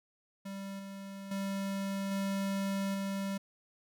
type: tone with level steps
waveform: square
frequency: 196 Hz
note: G3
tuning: in tune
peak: -40 / -43 / -34 / -32 / -34 dBFS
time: 0.45-3.38 s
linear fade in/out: 10 ms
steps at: 0.79 / 1.31 / 2.11 / 2.94 s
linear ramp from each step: 5 ms
effects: none